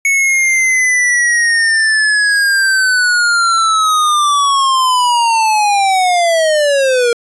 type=linear sweep; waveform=square; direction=down; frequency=2215 to 466.2 Hz; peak=-10 dBFS; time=0.05-7.13 s; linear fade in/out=2 ms; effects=resampled to 24000 Hz